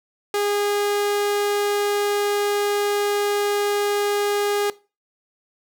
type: tone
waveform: sawtooth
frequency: 409.7 Hz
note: G#4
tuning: 24 cents flat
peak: -16 dBFS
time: 0.34-4.7 s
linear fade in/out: 2 ms
effects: noise-tail reverb RT60 0.3 s tail -19 dB re dry